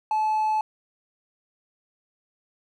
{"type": "tone", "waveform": "triangle", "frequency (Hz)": 864, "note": "A5", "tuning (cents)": -32, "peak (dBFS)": -18, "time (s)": [0.11, 0.61], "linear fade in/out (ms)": 2, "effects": ["tanh soft clip ceiling -15 dBFS"]}